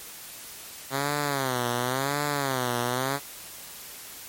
5% pulse tone with vibrato, 132.8 Hz, C3, 26 cents sharp, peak -14 dBFS, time 0.9-3.2 s, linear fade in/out 50 ms, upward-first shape sine, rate 0.93 Hz, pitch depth 170 cents each way, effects white hiss -42 dBFS RMS until 4.28 s + MP3 64 kbps

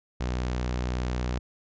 sawtooth tone, 61.74 Hz, B1, in tune, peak -23 dBFS, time 0.2-1.39 s, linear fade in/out 10 ms, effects resampled to 16000 Hz

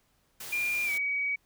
white noise, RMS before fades -41 dBFS, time 0.4-0.98 s, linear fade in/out 5 ms
sine tone with pitch glide, 2400 to 2265 Hz, D7 to C#7, +37 to +37 cents, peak -27 dBFS, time 0.52-1.36 s, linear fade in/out 10 ms, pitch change -100 cents, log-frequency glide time 0.85-0.92 s
effects pink hiss -70 dBFS RMS until 1.45 s

